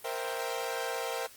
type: chord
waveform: sawtooth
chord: C dominant seventh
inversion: third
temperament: equal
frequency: 466.2 / 523.3 / 659.3 / 784 Hz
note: Bb4 / C5 / E5 / G5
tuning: 0 / 0 / 0 / 0 cents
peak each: -33 / -34 / -36 / -35 dBFS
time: 0.04-1.27 s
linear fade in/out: 10 ms
effects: white hiss -53 dBFS RMS until 1.36 s + Opus 24 kbps